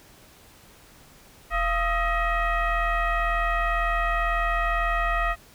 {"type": "tone with frequency modulation", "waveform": "sine", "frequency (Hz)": 605, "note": "D#5", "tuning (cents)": -49, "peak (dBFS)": -21, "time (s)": [1.5, 5.36], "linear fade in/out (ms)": 50, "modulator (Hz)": 646, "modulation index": 2.4, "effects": ["pink hiss -52 dBFS RMS until 5.54 s"]}